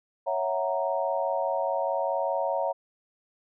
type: chord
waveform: sine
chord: F# dominant seventh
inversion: second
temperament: equal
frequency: 554.4 / 659.3 / 740 / 932.3 Hz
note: C#5 / E5 / F#5 / A#5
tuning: 0 / 0 / 0 / 0 cents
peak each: -29 / -30 / -32 / -31 dBFS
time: 0.26-2.73 s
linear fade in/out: 20 ms
effects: none